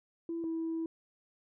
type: tone pair in turn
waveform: sine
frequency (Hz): 333.6 / 326.7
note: E4 / E4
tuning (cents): +21 / -15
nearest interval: unison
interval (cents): 36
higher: first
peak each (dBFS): -33 / -31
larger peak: second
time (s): 0.29-0.44 / 0.44-0.86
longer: second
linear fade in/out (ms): 2
effects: tanh soft clip ceiling -29 dBFS